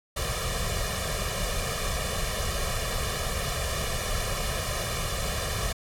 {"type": "noise with comb filter", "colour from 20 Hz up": "pink", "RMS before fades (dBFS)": -29, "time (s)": [0.16, 5.73], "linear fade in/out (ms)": 10, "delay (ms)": 1.7, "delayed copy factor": 0.95, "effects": ["low-pass 12000 Hz 12 dB/octave"]}